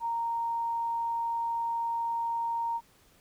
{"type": "tone", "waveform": "sine", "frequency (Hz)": 928, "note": "A#5", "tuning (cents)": -8, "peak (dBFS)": -28, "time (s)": [0, 2.81], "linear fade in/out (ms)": 50, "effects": ["pink hiss -62 dBFS RMS until 3.2 s"]}